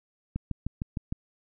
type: click train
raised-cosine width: 5 ms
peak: -18 dBFS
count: 6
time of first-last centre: 0.36-1.125 s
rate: 6.54 Hz
effects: none